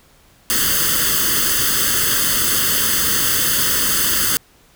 white noise with comb filter, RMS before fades -17 dBFS, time 0.5-4.37 s, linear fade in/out 0 ms, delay 0.63 ms, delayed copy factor +0.9, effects pink hiss -52 dBFS RMS until 4.75 s

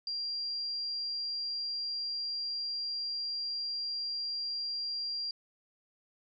sine tone, 4761 Hz, D8, 23 cents sharp, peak -33 dBFS, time 0.07-5.31 s, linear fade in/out 2 ms, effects none

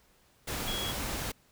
sine tone in noise, 3322 Hz, G#7, in tune, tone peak -35 dBFS, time 0.67-0.92 s, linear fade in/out 10 ms, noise pink, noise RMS -35 dBFS, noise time 0.47-1.32 s, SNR -3 dB, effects pink hiss -65 dBFS RMS until 1.51 s

